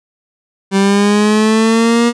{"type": "linear sweep", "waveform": "30% pulse", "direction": "up", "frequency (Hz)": [193.3, 238.7], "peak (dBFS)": -6, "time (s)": [0.71, 2.13], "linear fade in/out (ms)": 50, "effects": ["resampled to 22050 Hz"]}